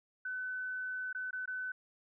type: tone with dropouts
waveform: sine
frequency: 1509 Hz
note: F#6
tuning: 34 cents sharp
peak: -36 dBFS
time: 0.25-1.72 s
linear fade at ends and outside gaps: 5 ms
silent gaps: 1.129-1.148 / 1.309-1.329 / 1.458-1.476 s
effects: none